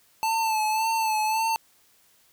square tone with vibrato, 880 Hz, A5, in tune, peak -23 dBFS, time 0.23-1.56 s, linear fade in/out 0 ms, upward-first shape sine, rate 1.8 Hz, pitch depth 44 cents each way, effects white hiss -61 dBFS RMS until 2.32 s

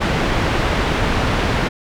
pink low-pass noise, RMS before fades -18 dBFS, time 0-1.69 s, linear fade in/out 20 ms, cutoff 2900 Hz, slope 12 dB/octave, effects none

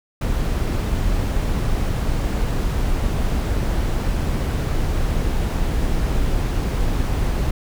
brown noise, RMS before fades -20 dBFS, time 0.21-7.51 s, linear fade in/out 5 ms, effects none

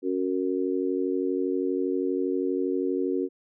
sine chord, F# major, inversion second, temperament just, 277.5 / 370 / 462.5 Hz, C#4 / F#4 / A#4, +2 / 0 / -14 cents, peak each -28 / -27 / -31 dBFS, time 0.02-3.29 s, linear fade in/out 50 ms, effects none

